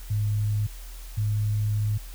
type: tone pair in turn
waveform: sine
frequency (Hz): 105 / 105.54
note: G#2 / G#2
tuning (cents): +19 / +28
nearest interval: unison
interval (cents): 9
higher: second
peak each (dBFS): -22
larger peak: neither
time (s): 0.1-0.67 / 1.17-1.98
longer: second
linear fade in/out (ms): 10
effects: added 41 Hz sine -37 dBFS peak until 2.14 s + white hiss -48 dBFS RMS until 2.14 s